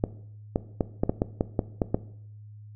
clicks, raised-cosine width 2 ms, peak -9 dBFS, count 10, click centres 0.039 / 0.559 / 0.808 / 1.035 / 1.095 / 1.219 / 1.409 / 1.592 / 1.818 / 1.945 s, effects noise-tail reverb RT60 0.7 s tail -17 dB re dry + added 105 Hz sine -43 dBFS peak until 2.75 s

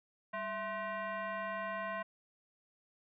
sine tone with frequency modulation, 196 Hz, G3, in tune, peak -36 dBFS, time 0.33-2.03 s, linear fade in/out 10 ms, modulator 858 Hz, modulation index 2, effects resampled to 8000 Hz

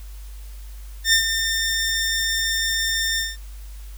15% pulse tone with ADSR envelope, 1806 Hz, A6, 45 cents sharp, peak -6 dBFS, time 1.04-3.37 s, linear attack 86 ms, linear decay 94 ms, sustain -8 dB, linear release 190 ms, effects added 50 Hz sine -34 dBFS peak until 3.97 s + white hiss -50 dBFS RMS until 3.97 s

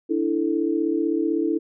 sine chord, D suspended second, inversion none, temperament equal, 293.7 / 329.6 / 440 Hz, D4 / E4 / A4, 0 / 0 / 0 cents, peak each -25 / -22 / -27 dBFS, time 0.09-1.59 s, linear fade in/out 20 ms, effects none

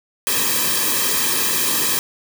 white noise with comb filter, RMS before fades -19 dBFS, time 0.27-1.99 s, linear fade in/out 0 ms, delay 1.4 ms, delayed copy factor -0.95, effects none

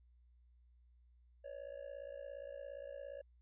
triangle tone with amplitude modulation, 561 Hz, C#5, 21 cents sharp, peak -40 dBFS, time 1.44-3.22 s, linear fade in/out 10 ms, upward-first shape sine, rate 57.3 Hz, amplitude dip 90%, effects added 60 Hz sine -64 dBFS peak until 3.41 s + resampled to 8000 Hz

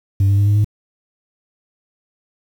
sine tone with pitch steps, 98 / 99.66 / 101.34 / 103.05 / 104.79 Hz, G2 / G2 / G#2 / G#2 / G#2, 0 / +29 / -42 / -13 / +16 cents, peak -8 dBFS, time 0.2-0.645 s, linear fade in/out 5 ms, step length 89 ms, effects tanh soft clip ceiling -10 dBFS + 7-bit

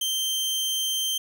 sawtooth tone, 3136 Hz, G7, in tune, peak -21 dBFS, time 0.01-1.18 s, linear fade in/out 5 ms, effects none

